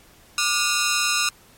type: ring-modulated tone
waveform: 10% pulse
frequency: 1311 Hz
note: E6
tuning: 10 cents flat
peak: -8 dBFS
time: 0.38-1.29 s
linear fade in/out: 2 ms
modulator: 121 Hz
effects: pink hiss -52 dBFS RMS until 1.57 s + MP3 64 kbps